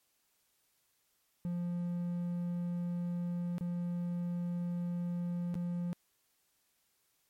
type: tone with dropouts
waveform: triangle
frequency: 174.61 Hz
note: F3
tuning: in tune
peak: -31 dBFS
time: 1.45-5.93 s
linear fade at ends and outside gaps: 0 ms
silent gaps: 3.582-3.609 / 5.543-5.553 s
effects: white hiss -75 dBFS RMS until 7.29 s + MP3 64 kbps